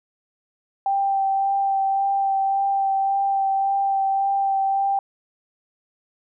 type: tone with vibrato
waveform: sine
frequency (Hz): 784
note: G5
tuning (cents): 0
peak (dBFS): -18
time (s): 0.86-4.99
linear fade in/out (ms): 2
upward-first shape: sine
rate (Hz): 1.8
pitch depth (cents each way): 13
effects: none